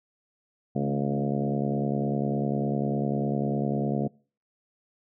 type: harmonic tone with a mistuned harmonic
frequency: 70 Hz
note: C#2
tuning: 18 cents sharp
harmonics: 2 / 3 / 4 / 5 / 6 / 7 / 8 / 9 / 10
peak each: -29 / -28 / -34 / -36 / -35 / -37 / -38 / -40 / -37 dBFS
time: 0.75-4.08 s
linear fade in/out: 10 ms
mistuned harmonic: 3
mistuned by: +28 cents
effects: noise-tail reverb RT60 0.4 s tail -24 dB re dry